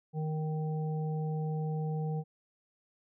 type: harmonic tone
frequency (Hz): 155.56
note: D#3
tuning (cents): 0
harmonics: 1 / 3 / 5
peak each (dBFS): -31 / -41 / -44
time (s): 0.13-2.24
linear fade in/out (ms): 50
effects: none